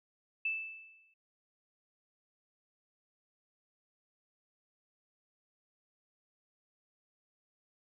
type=tone with exponential decay; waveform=sine; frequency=2637 Hz; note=E7; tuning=in tune; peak=-29 dBFS; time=0.45-1.14 s; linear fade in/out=5 ms; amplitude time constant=150 ms; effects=none